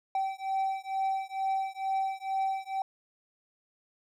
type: beating tone pair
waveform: triangle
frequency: 771 / 773.2 Hz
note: G5 / G5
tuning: -29 / -24 cents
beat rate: 2.2 Hz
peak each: -30 dBFS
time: 0.15-2.82 s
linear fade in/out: 2 ms
effects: none